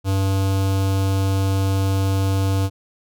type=tone with notch filter; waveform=square; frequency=96.8 Hz; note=G2; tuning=21 cents flat; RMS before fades=-19 dBFS; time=0.04-2.7 s; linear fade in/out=50 ms; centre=1900 Hz; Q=1.7; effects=none